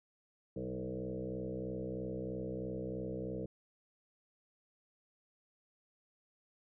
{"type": "tone with frequency modulation", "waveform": "sine", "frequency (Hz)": 319.7, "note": "D#4", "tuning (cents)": 47, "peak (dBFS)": -37, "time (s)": [0.56, 3.46], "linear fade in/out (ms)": 5, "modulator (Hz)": 63.1, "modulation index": 3.5, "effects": []}